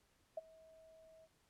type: tone with ADSR envelope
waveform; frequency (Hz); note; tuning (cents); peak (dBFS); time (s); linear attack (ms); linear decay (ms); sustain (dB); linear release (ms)
sine; 643; E5; -43; -37; 0.37-1.28; 6; 24; -23; 40
effects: pink hiss -75 dBFS RMS until 1.49 s + low-pass 12000 Hz 12 dB/octave